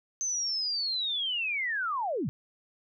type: linear sweep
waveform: sine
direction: down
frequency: 6272 to 104.1 Hz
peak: -28 dBFS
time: 0.21-2.29 s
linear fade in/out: 0 ms
effects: none